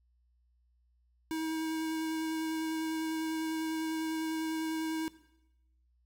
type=tone with vibrato; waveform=square; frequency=319.1 Hz; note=D#4; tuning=44 cents sharp; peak=-33 dBFS; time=1.31-5.08 s; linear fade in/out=0 ms; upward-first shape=sine; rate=10 Hz; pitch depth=10 cents each way; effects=noise-tail reverb RT60 0.9 s tail -17 dB re dry + added 60 Hz sine -67 dBFS peak until 6.05 s